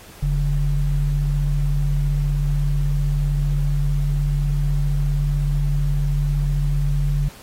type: tone pair together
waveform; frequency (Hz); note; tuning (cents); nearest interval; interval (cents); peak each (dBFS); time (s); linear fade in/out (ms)
sine; 42.62 / 143.6; F1 / D3; -41 / -39; octave + major sixth; 2102; -19 / -20; 0.22-7.29; 10
effects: pink hiss -44 dBFS RMS until 7.42 s + AAC 48 kbps